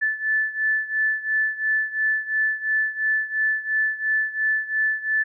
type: beating tone pair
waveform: sine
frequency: 1746 / 1748.9 Hz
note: A6 / A6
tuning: -14 / -11 cents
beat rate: 2.9 Hz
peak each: -22 / -25 dBFS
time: 0.01-5.24 s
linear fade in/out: 20 ms
effects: none